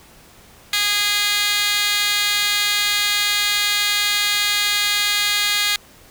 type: tone with high-pass filter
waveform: 15% pulse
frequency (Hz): 411.7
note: G#4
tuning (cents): -15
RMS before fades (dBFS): -19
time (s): 0.73-5.76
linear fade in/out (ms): 2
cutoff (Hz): 2700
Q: 4
effects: pink hiss -47 dBFS RMS until 6.1 s